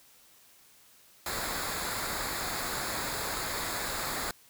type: noise with comb filter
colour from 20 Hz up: pink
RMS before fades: -34 dBFS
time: 1.26-4.31 s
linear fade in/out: 2 ms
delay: 0.34 ms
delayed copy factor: -0.65
effects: white hiss -59 dBFS RMS until 4.49 s